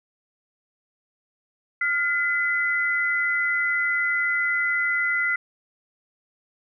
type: tone pair together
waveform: sine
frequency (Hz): 1413 / 2023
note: F6 / B6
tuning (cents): +20 / +41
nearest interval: tritone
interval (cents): 621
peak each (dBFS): -25 / -22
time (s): 1.81-5.36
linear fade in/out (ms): 5
effects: none